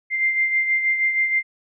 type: beating tone pair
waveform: sine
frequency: 2093 / 2099.3 Hz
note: C7 / C7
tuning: 0 / +5 cents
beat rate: 6.3 Hz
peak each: -18 / -27 dBFS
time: 0.1-1.43 s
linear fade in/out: 50 ms
effects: none